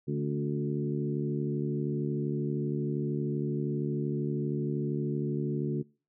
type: harmonic tone with a mistuned harmonic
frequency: 72.8 Hz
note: D2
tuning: 15 cents flat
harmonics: 2 / 3 / 4 / 5 / 6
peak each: -31 / -35 / -37 / -35 / -42 dBFS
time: 0.07-5.83 s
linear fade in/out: 20 ms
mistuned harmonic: 4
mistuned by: -27 cents
effects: noise-tail reverb RT60 0.4 s tail -26 dB re dry